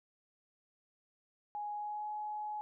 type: tone with pitch glide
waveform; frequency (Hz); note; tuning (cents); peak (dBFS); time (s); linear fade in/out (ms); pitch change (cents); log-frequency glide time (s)
sine; 832 to 844.1; G#5 to G#5; +3 to +28; -37; 1.55-2.61; 0; +25; 1.73-2.08
effects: none